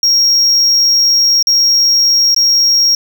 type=tone with dropouts; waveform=triangle; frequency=5588 Hz; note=F8; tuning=in tune; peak=-6 dBFS; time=0.03-2.95 s; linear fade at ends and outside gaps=2 ms; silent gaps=1.427-1.47 / 2.346-2.363 s; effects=none